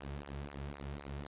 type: tone with flanger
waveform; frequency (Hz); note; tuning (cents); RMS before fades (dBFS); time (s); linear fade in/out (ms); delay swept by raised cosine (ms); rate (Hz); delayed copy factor
sawtooth; 70.8; C#2; +37; -44; 0-1.27; 5; 0.22 to 4.02; 3.9; -0.8
effects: resampled to 8000 Hz